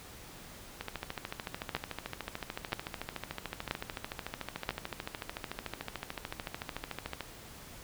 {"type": "two click trains", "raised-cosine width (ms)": 0.3, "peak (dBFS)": [-14, -20], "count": [4, 88], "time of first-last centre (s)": [[1.75, 4.691], [0.81, 7.207]], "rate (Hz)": [1.02, 13.6], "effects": ["pink hiss -50 dBFS RMS until 7.83 s"]}